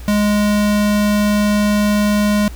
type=tone; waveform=square; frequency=207.7 Hz; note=G#3; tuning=in tune; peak=-13 dBFS; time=0.08-2.48 s; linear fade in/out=0 ms; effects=added 60 Hz sine -29 dBFS peak until 2.55 s + pink hiss -41 dBFS RMS until 2.55 s